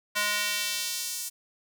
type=tone with high-pass filter sweep; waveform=square; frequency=207.6 Hz; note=G#3; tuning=in tune; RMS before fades=-30 dBFS; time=0.15-1.3 s; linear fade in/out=20 ms; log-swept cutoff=1400 to 7600 Hz; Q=0.94; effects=none